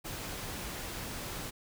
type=noise; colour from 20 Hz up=pink; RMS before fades=-40 dBFS; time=0.04-1.51 s; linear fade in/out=20 ms; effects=none